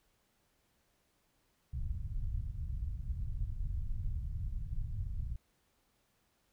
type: low-pass noise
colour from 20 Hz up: pink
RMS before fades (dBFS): -37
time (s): 1.73-5.36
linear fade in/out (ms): 5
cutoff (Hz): 110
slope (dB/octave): 24
effects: pink hiss -75 dBFS RMS until 6.52 s